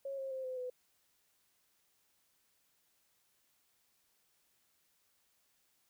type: tone with pitch steps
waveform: sine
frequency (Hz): 548 / 536.1 / 524.5 / 513.1 / 501.9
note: C#5 / C5 / C5 / C5 / B4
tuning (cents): -20 / +42 / +4 / -34 / +28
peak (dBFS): -38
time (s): 0.05-0.7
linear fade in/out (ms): 5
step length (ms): 130
effects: white hiss -75 dBFS RMS until 5.89 s